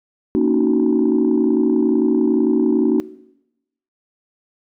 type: chord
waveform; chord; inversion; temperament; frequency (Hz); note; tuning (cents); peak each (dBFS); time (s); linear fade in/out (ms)
sine; D# minor seventh; second; just; 233.3 / 280 / 311.1 / 373.4; A#3 / C#4 / D#4 / F#4; +2 / +18 / 0 / +16; -18; 0.35-3; 0
effects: noise-tail reverb RT60 0.9 s tail -20 dB re dry + tanh soft clip ceiling -7 dBFS